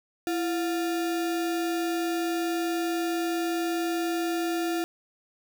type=tone with sample-and-hold; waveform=sine; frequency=335.4 Hz; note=E4; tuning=30 cents sharp; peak=-25 dBFS; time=0.27-4.84 s; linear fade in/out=0 ms; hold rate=1050 Hz; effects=none